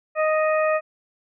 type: harmonic tone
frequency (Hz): 622.3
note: D#5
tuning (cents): 0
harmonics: 1 / 2 / 3 / 4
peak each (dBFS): -19 / -25 / -29 / -31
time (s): 0.15-0.81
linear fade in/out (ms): 50
effects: none